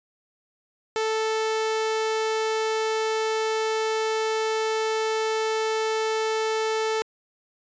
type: tone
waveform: sawtooth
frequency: 440 Hz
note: A4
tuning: in tune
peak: -19 dBFS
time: 0.96-7.02 s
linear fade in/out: 0 ms
effects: resampled to 16000 Hz